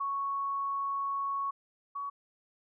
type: tone pair in turn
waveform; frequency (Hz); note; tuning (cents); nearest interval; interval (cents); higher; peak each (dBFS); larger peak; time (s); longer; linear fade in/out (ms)
sine; 1108.7 / 1124.8; C#6 / C#6; 0 / +25; unison; 25; second; -30 / -34; first; 0-1.51 / 1.95-2.1; first; 10
effects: none